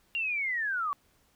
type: linear sweep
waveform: sine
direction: down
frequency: 2800 to 1108.7 Hz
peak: -28 dBFS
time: 0.15-0.93 s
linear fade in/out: 0 ms
effects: pink hiss -67 dBFS RMS until 1.35 s